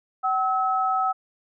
sine tone pair together, 760 / 1292.3 Hz, F#5 / E6, +46 / -35 cents, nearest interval major sixth, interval 919 cents, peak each -23 dBFS, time 0.23-1.13 s, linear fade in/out 20 ms, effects none

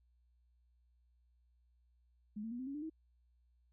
sine tone with pitch steps, 210 / 225.1 / 241.2 / 258.5 / 277.1 / 297 / 318.3 Hz, G#3 / A3 / B3 / C4 / C#4 / D4 / D#4, +19 / +40 / -41 / -21 / -1 / +20 / +39 cents, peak -40 dBFS, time 2.36-2.899 s, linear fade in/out 10 ms, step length 77 ms, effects added 60 Hz sine -69 dBFS peak until 3.72 s

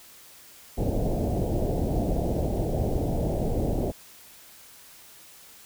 pink low-pass noise, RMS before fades -26 dBFS, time 0.77-3.92 s, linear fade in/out 20 ms, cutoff 730 Hz, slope 48 dB/octave, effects white hiss -50 dBFS RMS until 5.65 s

